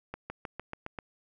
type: accelerating click train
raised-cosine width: 0.5 ms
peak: -22 dBFS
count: 7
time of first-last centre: 0.14-0.988 s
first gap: 160 ms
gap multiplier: 0.95
effects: none